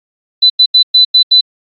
sine tone bursts at uneven times, 4002 Hz, B7, 22 cents sharp, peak -3 dBFS, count 6, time 0.42-0.5 / 0.59-0.66 / 0.74-0.83 / 0.94-1.05 / 1.14-1.23 / 1.31-1.41 s, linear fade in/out 10 ms, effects AAC 64 kbps

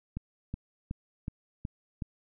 click train, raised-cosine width 5 ms, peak -22 dBFS, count 6, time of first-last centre 0.17-2.022 s, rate 2.7 Hz, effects none

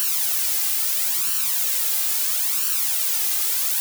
blue noise with flanger, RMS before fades -22 dBFS, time 0-3.8 s, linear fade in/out 0 ms, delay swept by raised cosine 0.69 to 2.49 ms, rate 0.75 Hz, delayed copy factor +0.8, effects none

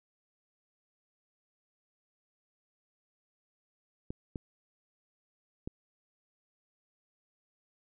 clicks, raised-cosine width 3 ms, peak -24 dBFS, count 3, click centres 4.105 / 4.358 / 5.675 s, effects none

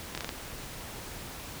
slowing click train, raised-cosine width 0.2 ms, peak -16 dBFS, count 5, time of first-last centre 0.15-0.292 s, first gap 26 ms, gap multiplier 1.21, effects pink hiss -42 dBFS RMS until 1.6 s

